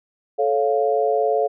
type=chord; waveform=sine; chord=A augmented; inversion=none; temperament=equal with one note detuned; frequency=436.2 / 554.4 / 698.5 Hz; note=A4 / C#5 / E#5; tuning=-15 / 0 / 0 cents; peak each=-20 / -22 / -21 dBFS; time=0.38-1.48 s; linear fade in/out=20 ms; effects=none